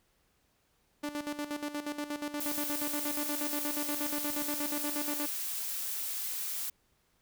sawtooth tone with tremolo, 293.7 Hz, D4, in tune, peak -29 dBFS, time 1.03-5.27 s, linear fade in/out 10 ms, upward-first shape square, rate 8.4 Hz, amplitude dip 70%
blue noise, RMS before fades -36 dBFS, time 2.4-6.7 s, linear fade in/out 5 ms
effects pink hiss -72 dBFS RMS until 7.21 s

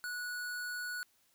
square tone, 1468 Hz, F#6, 14 cents flat, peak -38 dBFS, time 0.04-1.03 s, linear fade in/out 0 ms, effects white hiss -71 dBFS RMS until 1.34 s

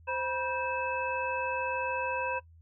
harmonic tone with a mistuned harmonic, 522 Hz, C5, 4 cents flat, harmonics 1 / 2 / 3 / 5, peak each -35 / -33 / -38 / -36 dBFS, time 0.07-2.4 s, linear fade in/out 20 ms, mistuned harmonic 2, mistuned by -130 cents, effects noise-tail reverb RT60 0.1 s tail -19 dB re dry + added 82 Hz sine -53 dBFS peak until 2.61 s

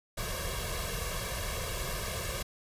pink noise with comb filter, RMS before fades -35 dBFS, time 0.17-2.43 s, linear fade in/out 10 ms, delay 1.8 ms, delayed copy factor +0.9, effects resampled to 32000 Hz

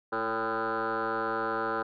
sine tone with frequency modulation, 900 Hz, A5, 39 cents sharp, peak -26 dBFS, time 0.12-1.83 s, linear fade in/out 10 ms, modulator 113 Hz, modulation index 5.2, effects tanh soft clip ceiling -25 dBFS

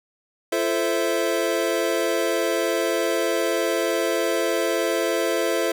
square chord, F major seventh, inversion none, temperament equal with one note detuned, 340.9 / 440 / 523.3 / 659.3 Hz, F4 / A4 / C5 / E5, -42 / 0 / 0 / 0 cents, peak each -27 dBFS, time 0.52-5.72 s, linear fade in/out 5 ms, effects none

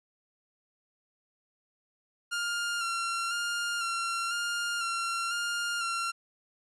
sawtooth tone with vibrato, 1388 Hz, F6, 11 cents flat, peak -26 dBFS, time 2.31-6.12 s, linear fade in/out 20 ms, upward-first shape square, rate 1 Hz, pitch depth 24 cents each way, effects resampled to 24000 Hz

